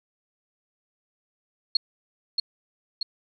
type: tone with echo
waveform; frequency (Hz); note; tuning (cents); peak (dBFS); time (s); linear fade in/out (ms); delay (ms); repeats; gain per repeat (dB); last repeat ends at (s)
sine; 4300; C8; +47; -16; 1.75-1.77; 5; 630; 2; -4; 3.03
effects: none